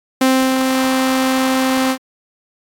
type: tone with ADSR envelope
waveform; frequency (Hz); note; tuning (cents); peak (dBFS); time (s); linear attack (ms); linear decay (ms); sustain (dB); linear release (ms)
sawtooth; 261.6; C4; 0; -6; 0.21-1.98; 5; 330; -4; 77
effects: AAC 48 kbps